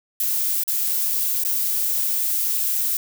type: noise with dropouts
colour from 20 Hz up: violet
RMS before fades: -22 dBFS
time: 0.2-2.97 s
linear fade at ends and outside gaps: 1 ms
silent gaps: 0.636-0.678 / 1.437-1.449 s
effects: none